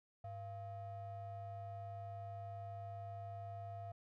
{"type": "ring-modulated tone", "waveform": "triangle", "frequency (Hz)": 293.7, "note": "D4", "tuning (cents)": 0, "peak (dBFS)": -40, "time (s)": [0.24, 3.92], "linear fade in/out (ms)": 5, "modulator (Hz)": 396, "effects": []}